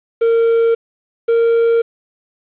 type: tone pair in turn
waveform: triangle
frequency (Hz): 459.7 / 462.4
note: A#4 / A#4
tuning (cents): -24 / -14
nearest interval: unison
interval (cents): 10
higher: second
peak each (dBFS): -8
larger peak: neither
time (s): 0.21-0.75 / 1.28-1.82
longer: neither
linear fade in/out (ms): 10
effects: resampled to 8000 Hz + 7-bit